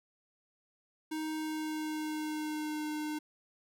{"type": "tone with pitch glide", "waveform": "square", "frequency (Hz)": [312.4, 303.9], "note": ["D#4", "D#4"], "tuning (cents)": [7, -41], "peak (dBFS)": -35, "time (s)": [1.11, 3.19], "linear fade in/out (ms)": 10, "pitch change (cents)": -48, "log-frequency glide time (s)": [1.33, 2.88], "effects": []}